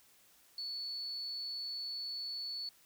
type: tone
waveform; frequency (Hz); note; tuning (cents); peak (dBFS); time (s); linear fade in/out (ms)
sine; 4435; C#8; 0; -38; 0.58-2.69; 2
effects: white hiss -65 dBFS RMS until 2.85 s